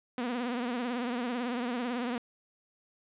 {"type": "tone with vibrato", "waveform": "sawtooth", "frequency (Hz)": 243.8, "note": "B3", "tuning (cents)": -22, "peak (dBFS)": -27, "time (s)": [0.18, 2.18], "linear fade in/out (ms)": 2, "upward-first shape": "triangle", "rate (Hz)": 18, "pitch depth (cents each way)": 100, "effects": ["resampled to 8000 Hz", "10-bit"]}